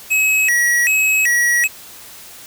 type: tone with vibrato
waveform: square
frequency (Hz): 2217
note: C#7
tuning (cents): 0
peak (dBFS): -13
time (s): 0.1-1.68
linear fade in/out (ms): 20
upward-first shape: square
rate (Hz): 1.3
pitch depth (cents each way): 250
effects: white hiss -38 dBFS RMS until 2.46 s